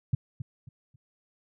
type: tone with echo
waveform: sine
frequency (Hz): 127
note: B2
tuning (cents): +49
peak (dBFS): -19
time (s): 0.13-0.15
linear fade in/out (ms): 5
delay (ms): 270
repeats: 3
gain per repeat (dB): -11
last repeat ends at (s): 0.96
effects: none